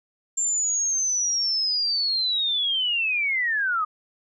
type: linear sweep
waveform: sine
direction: down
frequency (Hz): 7360 to 1213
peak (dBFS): -21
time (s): 0.37-3.85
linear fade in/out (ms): 10
effects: none